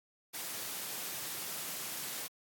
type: high-pass noise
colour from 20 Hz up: white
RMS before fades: -40 dBFS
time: 0.33-2.28 s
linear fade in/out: 20 ms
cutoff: 110 Hz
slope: 24 dB/octave
effects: AAC 64 kbps